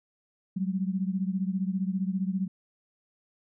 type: beating tone pair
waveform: sine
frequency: 185.6 / 200.6 Hz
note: F#3 / G3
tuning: +6 / +40 cents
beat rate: 15 Hz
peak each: -28 / -31 dBFS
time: 0.56-2.48 s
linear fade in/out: 10 ms
effects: none